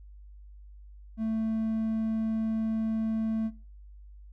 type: tone with hard clipping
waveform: triangle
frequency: 221.6 Hz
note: A3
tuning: 13 cents sharp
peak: -28 dBFS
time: 1.17-3.51 s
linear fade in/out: 50 ms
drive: 6 dB
effects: noise-tail reverb RT60 0.4 s tail -23 dB re dry + added 50 Hz sine -46 dBFS peak until 4.32 s